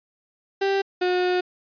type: tone pair in turn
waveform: 35% pulse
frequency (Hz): 392 / 362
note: G4 / F#4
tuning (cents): 0 / -38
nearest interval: minor second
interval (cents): 138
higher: first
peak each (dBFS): -18 / -18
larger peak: neither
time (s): 0.61-0.82 / 1.01-1.41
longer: second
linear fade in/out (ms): 10
effects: resampled to 11025 Hz